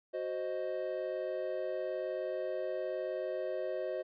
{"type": "chord", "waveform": "triangle", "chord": "C diminished", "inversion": "second", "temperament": "equal", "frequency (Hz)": [370, 523.3, 622.3], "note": ["Gb4", "C5", "Eb5"], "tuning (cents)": [0, 0, 0], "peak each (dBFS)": [-38, -36, -36], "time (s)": [0.13, 4.03], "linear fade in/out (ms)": 20, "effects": ["resampled to 11025 Hz"]}